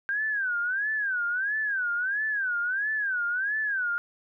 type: tone with vibrato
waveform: sine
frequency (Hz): 1568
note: G6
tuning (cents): 0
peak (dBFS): -25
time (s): 0.09-3.98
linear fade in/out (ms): 0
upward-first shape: sine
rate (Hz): 1.5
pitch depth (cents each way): 190
effects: none